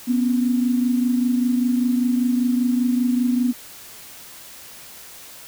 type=tone pair together; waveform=sine; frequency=244.9 / 270 Hz; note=B3 / C#4; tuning=-14 / -45 cents; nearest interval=major second; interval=169 cents; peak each=-17 / -25 dBFS; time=0.07-3.53 s; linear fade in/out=20 ms; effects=white hiss -41 dBFS RMS until 5.47 s